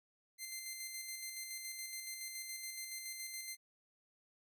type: tone with tremolo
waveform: 10% pulse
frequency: 2080 Hz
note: C7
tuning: 11 cents flat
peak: -33 dBFS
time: 0.38-3.57 s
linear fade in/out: 50 ms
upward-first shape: square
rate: 7.1 Hz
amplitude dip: 35%
effects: none